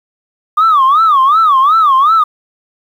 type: tone with vibrato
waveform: sine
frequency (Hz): 1182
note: D6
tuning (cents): +11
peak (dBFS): -4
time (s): 0.57-2.24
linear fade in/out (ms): 10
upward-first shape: sine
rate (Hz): 2.7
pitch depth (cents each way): 210
effects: tanh soft clip ceiling -3 dBFS + 7-bit